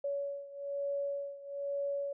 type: beating tone pair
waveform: sine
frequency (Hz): 563 / 564.1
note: C#5 / C#5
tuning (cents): +27 / +30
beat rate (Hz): 1.1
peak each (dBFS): -36 / -39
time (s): 0.04-2.13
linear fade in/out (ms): 5
effects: none